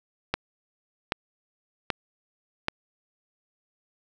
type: click train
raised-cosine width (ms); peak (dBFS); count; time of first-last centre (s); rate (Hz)
0.3; -8; 4; 0.34-2.684; 1.28
effects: none